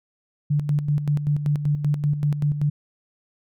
sine tone with tremolo, 146.83 Hz, D3, in tune, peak -17 dBFS, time 0.5-2.7 s, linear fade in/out 10 ms, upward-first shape square, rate 5.2 Hz, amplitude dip 60%, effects none

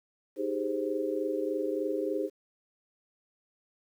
sine chord, Ab major seventh, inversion second, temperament equal, 311.1 / 392 / 415.3 / 523.3 Hz, Eb4 / G4 / Ab4 / C5, 0 / 0 / 0 / 0 cents, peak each -34 dBFS, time 0.36-2.3 s, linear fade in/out 50 ms, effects 10-bit

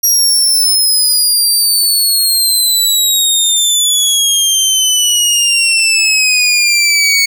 20% pulse exponential sweep, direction down, 5700 to 2217 Hz, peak -3 dBFS, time 0.03-7.26 s, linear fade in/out 10 ms, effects none

